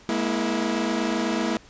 sawtooth tone cluster, 210 / 238 / 327.7 Hz, G#3 / A#3 / E4, +19 / +36 / -10 cents, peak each -24 / -23 / -23 dBFS, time 0.09-1.57 s, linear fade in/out 0 ms, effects pink hiss -51 dBFS RMS until 1.69 s + resampled to 16000 Hz

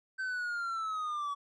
triangle linear sweep, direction down, 1548 to 1129 Hz, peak -31 dBFS, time 0.18-1.35 s, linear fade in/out 20 ms, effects resampled to 22050 Hz

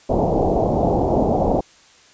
white low-pass noise, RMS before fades -18 dBFS, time 0.09-1.61 s, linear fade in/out 10 ms, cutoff 790 Hz, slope 48 dB/octave, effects white hiss -50 dBFS RMS until 2.13 s + resampled to 16000 Hz

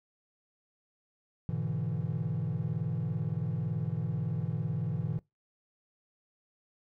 triangle chord, E dominant seventh, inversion first, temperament equal, 103.83 / 123.47 / 146.83 / 164.81 Hz, G#2 / B2 / D3 / E3, 0 / 0 / 0 / 0 cents, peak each -35 / -33 / -33 / -32 dBFS, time 1.49-5.19 s, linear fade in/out 0 ms, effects noise-tail reverb RT60 0.2 s tail -24 dB re dry + tanh soft clip ceiling -22 dBFS

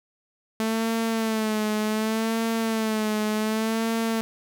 sawtooth tone with vibrato, 220 Hz, A3, in tune, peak -19 dBFS, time 0.6-4.21 s, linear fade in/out 0 ms, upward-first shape sine, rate 0.67 Hz, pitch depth 54 cents each way, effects none

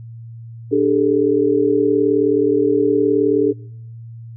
sine chord, D suspended fourth, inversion none, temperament equal with one note detuned, 293.7 / 400.9 / 440 Hz, D4 / G4 / A4, 0 / +39 / 0 cents, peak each -17 dBFS, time 0.71-3.53 s, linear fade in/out 20 ms, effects noise-tail reverb RT60 0.7 s tail -24 dB re dry + added 115 Hz sine -32 dBFS peak until 4.36 s

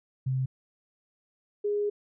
sine tone pair in turn, 130.81 / 412.8 Hz, C3 / G#4, 0 / -10 cents, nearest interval octave + minor sixth, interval 1990 cents, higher second, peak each -25 / -25 dBFS, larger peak neither, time 0.26-0.46 / 1.64-1.9 s, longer second, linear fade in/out 10 ms, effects none

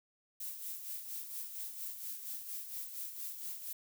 violet noise with tremolo, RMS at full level -41 dBFS, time 0.4-3.73 s, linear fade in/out 5 ms, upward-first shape sine, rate 4.3 Hz, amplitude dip 55%, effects none

